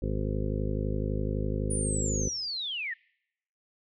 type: harmonic tone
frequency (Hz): 51.91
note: G#1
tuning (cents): 0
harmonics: 1 / 2 / 3 / 4 / 5 / 7 / 8 / 9 / 10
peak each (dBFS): -31 / -34 / -36 / -37 / -38 / -39 / -40 / -41 / -41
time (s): 0.02-2.29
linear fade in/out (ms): 5
type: linear sweep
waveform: sine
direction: down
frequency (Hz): 9640 to 1745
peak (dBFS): -31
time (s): 1.7-2.94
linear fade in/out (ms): 10
effects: noise-tail reverb RT60 0.8 s tail -26 dB re dry